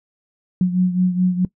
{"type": "beating tone pair", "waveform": "sine", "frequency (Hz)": [181.1, 185.8], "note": ["F#3", "F#3"], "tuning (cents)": [-37, 7], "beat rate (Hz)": 4.7, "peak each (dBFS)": [-15, -21], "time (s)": [0.61, 1.45], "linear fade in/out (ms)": 2, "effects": ["noise-tail reverb RT60 0.1 s tail -20 dB re dry"]}